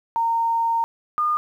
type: tone pair in turn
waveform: sine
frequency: 920 / 1216.4 Hz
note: A#5 / D#6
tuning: -23 / -40 cents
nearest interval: perfect fourth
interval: 483 cents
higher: second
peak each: -18 / -18 dBFS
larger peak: neither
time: 0.16-0.84 / 1.18-1.37 s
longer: first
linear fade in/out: 0 ms
effects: 9-bit